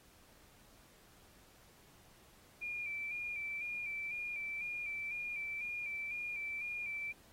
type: tone with vibrato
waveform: sine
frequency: 2376 Hz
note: D7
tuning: 20 cents sharp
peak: -38 dBFS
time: 2.61-7.13 s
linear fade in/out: 20 ms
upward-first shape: square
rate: 2 Hz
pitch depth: 33 cents each way
effects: pink hiss -64 dBFS RMS until 7.32 s + AAC 48 kbps